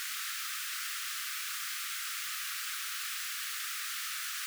pink high-pass noise, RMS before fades -38 dBFS, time 0-4.46 s, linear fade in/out 0 ms, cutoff 1200 Hz, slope 96 dB/octave, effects none

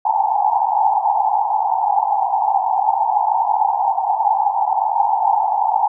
pink band-pass noise, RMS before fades -17 dBFS, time 0.05-5.88 s, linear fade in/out 5 ms, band 770 to 900 Hz, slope 96 dB/octave, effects none

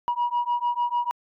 sine beating tone pair, 959 / 965.7 Hz, A#5 / B5, +49 / -39 cents, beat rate 6.7 Hz, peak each -24 dBFS, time 0.08-1.11 s, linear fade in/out 0 ms, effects tanh soft clip ceiling -18 dBFS

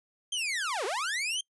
sawtooth linear two-way sweep, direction down then up, 3204 to 355 to 3204 Hz, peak -26 dBFS, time 0.32-1.41 s, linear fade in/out 5 ms, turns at 0.85 s, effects noise-tail reverb RT60 0.1 s tail -24 dB re dry + resampled to 24000 Hz

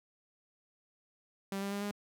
sawtooth tone with pitch steps, 196 / 198.85 / 201.7 / 204.7 Hz, G3 / G3 / G3 / G#3, 0 / +25 / +50 / -25 cents, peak -31 dBFS, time 1.52-1.912 s, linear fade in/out 2 ms, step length 98 ms, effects none

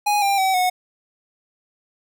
square tone with pitch steps, 828 / 794.7 / 762.8 / 732.1 Hz, G#5 / G5 / G5 / F#5, -5 / +23 / -47 / -19 cents, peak -17 dBFS, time 0.06-0.7 s, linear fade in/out 10 ms, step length 160 ms, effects none

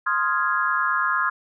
sine chord, F minor seventh, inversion second, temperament equal with one note detuned, 1046.5 / 1248.1 / 1396.9 / 1661.2 Hz, C6 / Eb6 / F6 / Ab6, 0 / +5 / 0 / 0 cents, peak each -25 dBFS, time 0.06-1.3 s, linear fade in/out 10 ms, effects none

